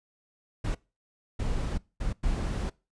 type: noise bursts at uneven times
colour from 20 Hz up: brown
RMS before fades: -29 dBFS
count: 4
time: 0.64-0.75 / 1.39-1.78 / 2-2.13 / 2.23-2.7 s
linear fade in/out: 10 ms
effects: noise-tail reverb RT60 0.3 s tail -23 dB re dry + resampled to 22050 Hz